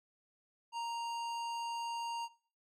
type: tone with low-pass filter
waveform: square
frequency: 932.3 Hz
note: A#5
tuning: in tune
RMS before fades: -39 dBFS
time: 0.72-2.29 s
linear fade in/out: 50 ms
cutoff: 7400 Hz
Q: 0.65
effects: noise-tail reverb RT60 0.5 s tail -21 dB re dry